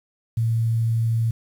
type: tone with quantisation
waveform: sine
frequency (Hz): 114.1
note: A#2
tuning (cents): -37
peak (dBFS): -18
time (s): 0.37-1.31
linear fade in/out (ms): 5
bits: 8
effects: none